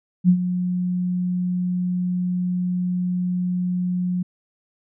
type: tone with ADSR envelope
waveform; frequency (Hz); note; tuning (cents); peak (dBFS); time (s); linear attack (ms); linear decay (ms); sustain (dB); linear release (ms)
sine; 180; F#3; -47; -9; 0.24-4.23; 48; 77; -11; 9
effects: none